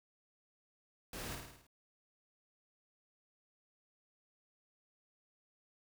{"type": "noise with echo", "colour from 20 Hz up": "pink", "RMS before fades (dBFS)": -45, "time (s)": [1.13, 1.35], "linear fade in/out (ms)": 2, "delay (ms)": 53, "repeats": 6, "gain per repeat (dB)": -4, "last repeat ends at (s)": 1.668, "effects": []}